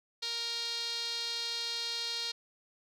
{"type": "tone with band-pass filter", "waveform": "sawtooth", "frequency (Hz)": 466.2, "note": "A#4", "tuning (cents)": 0, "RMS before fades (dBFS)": -36, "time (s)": [0.22, 2.32], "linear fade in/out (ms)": 10, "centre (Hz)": 4200, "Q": 5, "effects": []}